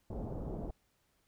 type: low-pass noise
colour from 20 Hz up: pink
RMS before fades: -40 dBFS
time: 0.1-0.71 s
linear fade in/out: 5 ms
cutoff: 700 Hz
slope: 24 dB/octave
effects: pink hiss -75 dBFS RMS until 1.27 s